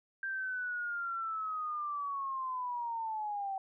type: linear sweep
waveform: sine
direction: down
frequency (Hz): 1584 to 765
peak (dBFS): -34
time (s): 0.23-3.58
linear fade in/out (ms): 2
effects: none